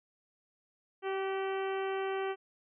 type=harmonic tone with a mistuned harmonic; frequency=386.4 Hz; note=G4; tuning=25 cents flat; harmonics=1 / 2 / 3 / 4 / 5 / 6 / 7 / 8; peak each=-33 / -39 / -43 / -45 / -47 / -49 / -50 / -51 dBFS; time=1.02-2.36 s; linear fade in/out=50 ms; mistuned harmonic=4; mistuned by=-20 cents; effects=none